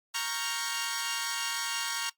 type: chord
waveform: 10% pulse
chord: G half-diminished seventh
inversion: first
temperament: equal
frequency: 932.3 / 1108.7 / 1396.9 / 1568 Hz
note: Bb5 / Db6 / F6 / G6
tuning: 0 / 0 / 0 / 0 cents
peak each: -27 / -28 / -29 / -29 dBFS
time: 0.14-2.1 s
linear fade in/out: 10 ms
effects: noise-tail reverb RT60 0.1 s tail -18 dB re dry + Opus 24 kbps